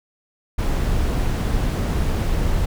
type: noise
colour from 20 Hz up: brown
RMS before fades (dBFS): -20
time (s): 0.58-2.66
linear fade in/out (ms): 10
effects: none